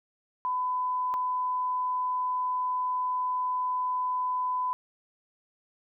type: tone pair in turn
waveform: sine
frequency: 1004 / 1004 Hz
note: B5 / B5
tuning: +28 / +28 cents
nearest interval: unison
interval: 0 cents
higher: neither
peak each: -26 dBFS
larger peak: neither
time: 0.45-1.14 / 1.14-4.73 s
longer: second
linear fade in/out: 0 ms
effects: none